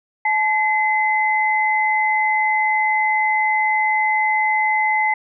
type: tone pair together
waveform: sine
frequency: 860.2 / 2046 Hz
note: A5 / C7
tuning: -39 / -39 cents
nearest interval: octave + minor third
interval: 1500 cents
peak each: -18 dBFS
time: 0.25-5.14 s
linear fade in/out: 5 ms
effects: none